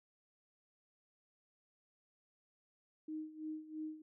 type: tone with tremolo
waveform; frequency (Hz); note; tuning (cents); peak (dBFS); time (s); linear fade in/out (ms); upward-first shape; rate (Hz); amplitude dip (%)
sine; 311.1; D#4; 0; -39; 3.08-4.02; 5; sine; 3; 80
effects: none